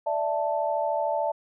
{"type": "chord", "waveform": "sine", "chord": "D suspended second", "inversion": "none", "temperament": "just", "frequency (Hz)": [587.3, 660.7, 881], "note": ["D5", "E5", "A5"], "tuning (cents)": [0, 4, 2], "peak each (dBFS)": -28, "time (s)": [0.06, 1.32], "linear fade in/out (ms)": 10, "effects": []}